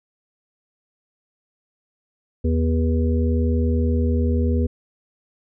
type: harmonic tone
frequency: 80.8 Hz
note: E2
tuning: 34 cents flat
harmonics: 1 / 3 / 5 / 6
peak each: -18 / -23 / -29 / -29 dBFS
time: 2.44-4.67 s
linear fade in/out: 10 ms
effects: none